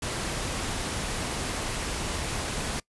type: noise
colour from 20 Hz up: pink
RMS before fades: -31 dBFS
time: 0.02-2.8 s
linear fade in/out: 5 ms
effects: noise-tail reverb RT60 0.1 s tail -23 dB re dry + resampled to 24000 Hz